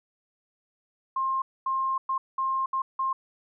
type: tone bursts at uneven times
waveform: sine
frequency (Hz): 1062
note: C6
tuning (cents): +25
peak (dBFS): -24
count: 6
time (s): 1.16-1.42 / 1.66-1.98 / 2.09-2.18 / 2.38-2.66 / 2.73-2.82 / 2.99-3.13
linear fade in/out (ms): 5
effects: none